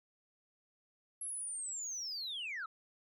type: linear sweep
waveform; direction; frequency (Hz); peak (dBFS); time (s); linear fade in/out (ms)
sine; down; 11175 to 1244; -37; 1.21-2.66; 5
effects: tanh soft clip ceiling -36 dBFS